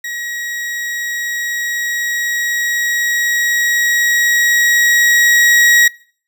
40% pulse tone with level ramp, 1904 Hz, A#6, 36 cents sharp, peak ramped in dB -21 to -6 dBFS, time 0.04-5.88 s, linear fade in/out 5 ms, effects noise-tail reverb RT60 0.5 s tail -24 dB re dry

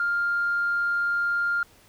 sine tone, 1401 Hz, F6, 5 cents sharp, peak -21 dBFS, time 0-1.63 s, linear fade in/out 2 ms, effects tanh soft clip ceiling -17 dBFS + pink hiss -56 dBFS RMS until 1.88 s

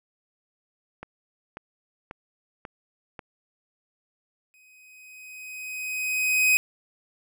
click train, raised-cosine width 0.5 ms, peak -22 dBFS, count 5, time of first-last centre 1.03-3.192 s, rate 1.85 Hz
45% pulse tone with exponential growth, 2514 Hz, D#7, 17 cents sharp, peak -16 dBFS, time 4.54-6.57 s, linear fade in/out 0 ms, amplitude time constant 440 ms
effects none

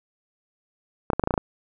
clicks, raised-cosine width 1 ms, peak -7 dBFS, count 8, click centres 1.102 / 1.133 / 1.196 / 1.238 / 1.274 / 1.308 / 1.34 / 1.378 s, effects none

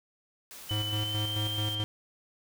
white noise, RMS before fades -46 dBFS, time 0.51-1.75 s, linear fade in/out 0 ms
sine tone with pitch glide, 3000 to 3158 Hz, F#7 to G7, +23 to +12 cents, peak -32 dBFS, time 0.69-1.84 s, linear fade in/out 10 ms, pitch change +89 cents, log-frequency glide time 0.87-1.39 s
square tone with tremolo, 105.9 Hz, G#2, 34 cents sharp, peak -30 dBFS, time 0.71-1.84 s, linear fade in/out 0 ms, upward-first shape square, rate 4.6 Hz, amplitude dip 50%
effects none

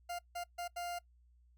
40% pulse tone bursts at uneven times, 700 Hz, F5, 4 cents sharp, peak -38 dBFS, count 4, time 0.09-0.19 / 0.35-0.44 / 0.58-0.68 / 0.76-0.99 s, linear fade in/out 10 ms, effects noise-tail reverb RT60 0.1 s tail -21 dB re dry + added 60 Hz sine -63 dBFS peak until 1.57 s

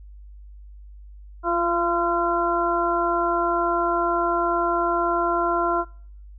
harmonic tone with a mistuned harmonic, 342.1 Hz, F4, 36 cents flat, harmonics 1 / 2 / 3 / 4, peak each -25 / -25 / -25 / -25 dBFS, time 1.43-5.85 s, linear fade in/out 50 ms, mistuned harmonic 1, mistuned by +18 cents, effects noise-tail reverb RT60 0.6 s tail -26 dB re dry + added 50 Hz sine -40 dBFS peak until 6.38 s

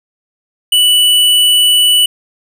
square tone, 2964 Hz, F#7, 2 cents sharp, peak -7 dBFS, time 0.72-2.06 s, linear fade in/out 5 ms, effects none

